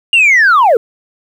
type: linear sweep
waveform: sine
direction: down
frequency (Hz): 2860 to 415.3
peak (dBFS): -3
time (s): 0.13-0.77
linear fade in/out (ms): 2
effects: tanh soft clip ceiling -3 dBFS + 7-bit